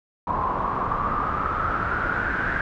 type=noise with low-pass filter sweep; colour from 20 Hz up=pink; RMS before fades=-25 dBFS; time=0.27-2.61 s; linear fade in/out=2 ms; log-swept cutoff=1000 to 1600 Hz; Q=9.4; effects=none